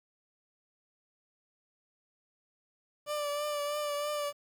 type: tone with vibrato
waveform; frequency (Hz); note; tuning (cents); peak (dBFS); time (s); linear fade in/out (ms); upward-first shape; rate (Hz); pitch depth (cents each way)
30% pulse; 587.3; D5; 0; -29; 3.06-4.33; 50; triangle; 3.1; 33
effects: 10-bit